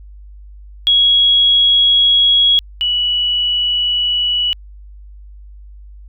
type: tone pair in turn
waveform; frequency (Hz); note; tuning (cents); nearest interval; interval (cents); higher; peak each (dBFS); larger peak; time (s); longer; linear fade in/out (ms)
sine; 3322 / 2943; G#7 / F#7; 0 / -10; major second; 210; first; -8 / -13; first; 0.87-2.59 / 2.81-4.53; neither; 0
effects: added 50 Hz sine -34 dBFS peak until 6.08 s